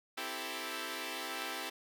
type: chord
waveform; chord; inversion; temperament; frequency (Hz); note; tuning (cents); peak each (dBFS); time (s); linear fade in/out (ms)
5% pulse; A minor seventh; first; equal; 261.6 / 329.6 / 392 / 440; C4 / E4 / G4 / A4; 0 / 0 / 0 / 0; -33 / -31 / -33 / -33; 0.17-1.7; 10
effects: none